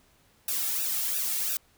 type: noise with flanger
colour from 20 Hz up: blue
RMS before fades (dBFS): -29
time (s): 0.48-1.57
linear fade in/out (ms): 2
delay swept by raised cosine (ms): 0.93 to 2.03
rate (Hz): 2.9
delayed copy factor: -1
effects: pink hiss -63 dBFS RMS until 1.77 s